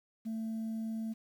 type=tone; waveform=sine; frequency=222.6 Hz; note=A3; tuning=20 cents sharp; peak=-32 dBFS; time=0.25-1.14 s; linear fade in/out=20 ms; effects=tanh soft clip ceiling -33 dBFS + 10-bit